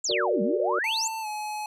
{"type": "exponential two-way sweep", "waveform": "sine", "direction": "down then up", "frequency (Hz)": [7730, 184.7, 7730], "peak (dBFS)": -25, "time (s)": [0.04, 1.08], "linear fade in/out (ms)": 5, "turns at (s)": 0.42}
{"type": "chord", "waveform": "sine", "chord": "Gb augmented", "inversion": "none", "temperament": "equal", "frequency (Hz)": [370, 466.2, 587.3], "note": ["Gb4", "Bb4", "D5"], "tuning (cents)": [0, 0, 0], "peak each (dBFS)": -29, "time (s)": [0.09, 0.79], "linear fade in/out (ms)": 5}
{"type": "clicks", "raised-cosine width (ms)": 1, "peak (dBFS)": -30, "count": 2, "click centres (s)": [0.108, 0.115]}
{"type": "tone with pitch glide", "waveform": "square", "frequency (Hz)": [890, 847.8], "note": ["A5", "G#5"], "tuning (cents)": [20, 35], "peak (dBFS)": -31, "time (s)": [0.84, 1.66], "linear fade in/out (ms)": 2, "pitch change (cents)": -85, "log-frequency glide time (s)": [1.21, 1.27]}
{"effects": ["resampled to 32000 Hz"]}